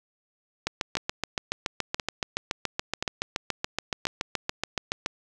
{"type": "two click trains", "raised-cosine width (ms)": 0.2, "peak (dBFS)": [-10, -9], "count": [4, 32], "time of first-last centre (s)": [[0.97, 4.053], [0.67, 5.061]], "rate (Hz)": [0.973, 7.06], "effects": []}